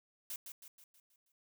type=noise with echo; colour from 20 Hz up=blue; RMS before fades=-42 dBFS; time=0.3-0.36 s; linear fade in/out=2 ms; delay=160 ms; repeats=6; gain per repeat=-6 dB; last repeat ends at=1.32 s; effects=none